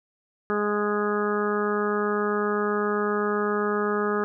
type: harmonic tone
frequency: 207.7 Hz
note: G#3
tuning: in tune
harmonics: 1 / 2 / 3 / 4 / 5 / 6 / 7 / 8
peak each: -29 / -25 / -37 / -36 / -37 / -29 / -36 / -35 dBFS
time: 0.5-4.24 s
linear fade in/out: 0 ms
effects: none